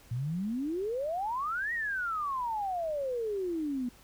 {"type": "exponential two-way sweep", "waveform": "sine", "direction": "up then down", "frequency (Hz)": [113, 1927, 238.6], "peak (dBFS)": -30, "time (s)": [0.11, 3.89], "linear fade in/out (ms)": 5, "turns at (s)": 1.73, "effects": ["added 50 Hz sine -59 dBFS peak until 4.03 s", "pink hiss -58 dBFS RMS until 4.03 s"]}